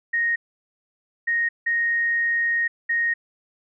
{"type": "tone bursts at uneven times", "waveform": "sine", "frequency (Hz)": 1864.7, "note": "A#6", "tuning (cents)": 0, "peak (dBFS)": -19, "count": 4, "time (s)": [[0.13, 0.36], [1.27, 1.49], [1.66, 2.68], [2.89, 3.14]], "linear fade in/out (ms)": 10, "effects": []}